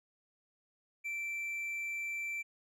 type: tone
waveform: triangle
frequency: 2340 Hz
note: D7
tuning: 7 cents flat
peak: -34 dBFS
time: 1.04-2.43 s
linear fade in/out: 20 ms
effects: none

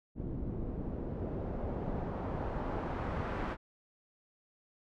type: noise with low-pass filter sweep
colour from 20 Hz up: pink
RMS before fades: -37 dBFS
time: 0.15-3.57 s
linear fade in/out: 50 ms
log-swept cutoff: 290 to 1500 Hz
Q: 0.96
effects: none

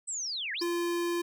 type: linear two-way sweep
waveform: sine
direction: down then up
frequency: 8220 to 1600 to 5980 Hz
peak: -32 dBFS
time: 0.07-0.64 s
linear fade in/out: 20 ms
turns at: 0.53 s
type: tone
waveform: square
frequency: 344.9 Hz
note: F4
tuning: 22 cents flat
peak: -29 dBFS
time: 0.61-1.22 s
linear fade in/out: 10 ms
effects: none

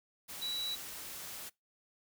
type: tone in noise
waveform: sine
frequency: 3920 Hz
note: B7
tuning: 14 cents flat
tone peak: -35 dBFS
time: 0.41-0.76 s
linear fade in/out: 20 ms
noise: white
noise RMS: -45 dBFS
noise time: 0.28-1.5 s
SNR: +7 dB
effects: noise-tail reverb RT60 0.2 s tail -24 dB re dry

